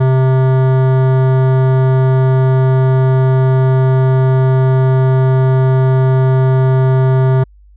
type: tone with hard clipping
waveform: sine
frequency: 130.81 Hz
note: C3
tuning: in tune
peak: -10 dBFS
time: 0-7.44 s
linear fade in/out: 10 ms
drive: 16 dB
effects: added 50 Hz sine -40 dBFS peak until 7.76 s + resampled to 8000 Hz